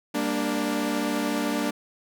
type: chord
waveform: sawtooth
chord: G minor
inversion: none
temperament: equal with one note detuned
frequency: 199.19 / 233.1 / 293.7 Hz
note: G3 / Bb3 / D4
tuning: +28 / 0 / 0 cents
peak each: -28 / -25 / -23 dBFS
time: 0.14-1.71 s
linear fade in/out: 10 ms
effects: none